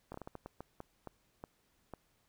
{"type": "slowing click train", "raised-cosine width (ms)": 1, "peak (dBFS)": -30, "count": 12, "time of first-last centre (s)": [0.12, 1.937], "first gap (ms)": 23, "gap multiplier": 1.36, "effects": ["pink hiss -74 dBFS RMS until 2.28 s"]}